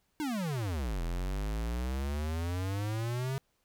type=exponential two-way sweep; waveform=square; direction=down then up; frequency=317.6 to 41.2 to 136.9 Hz; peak=-32 dBFS; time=0.2-3.38 s; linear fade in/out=0 ms; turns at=1.02 s; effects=pink hiss -75 dBFS RMS until 3.64 s